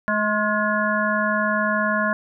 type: harmonic tone with a mistuned harmonic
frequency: 212.1 Hz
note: G#3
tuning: 37 cents sharp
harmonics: 1 / 3 / 5 / 7 / 8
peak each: -25 / -25 / -25 / -25 / -25 dBFS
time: 0.08-2.13 s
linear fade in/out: 0 ms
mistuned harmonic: 7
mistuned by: -60 cents
effects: none